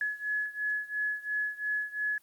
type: beating tone pair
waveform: sine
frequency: 1697 / 1699.9 Hz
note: G#6 / G#6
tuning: +37 / +40 cents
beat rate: 2.9 Hz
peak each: -32 / -34 dBFS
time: 0.01-2.18 s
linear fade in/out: 2 ms
effects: white hiss -65 dBFS RMS until 2.22 s + Opus 48 kbps